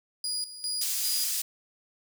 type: tone with tremolo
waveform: 30% pulse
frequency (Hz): 4896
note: D#8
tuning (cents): -29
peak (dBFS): -26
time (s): 0.24-1.41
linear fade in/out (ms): 2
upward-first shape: square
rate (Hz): 2.5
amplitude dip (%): 75
type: high-pass noise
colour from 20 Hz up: pink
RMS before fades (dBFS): -30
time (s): 0.81-1.42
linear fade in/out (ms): 5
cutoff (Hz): 5700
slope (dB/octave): 12
effects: none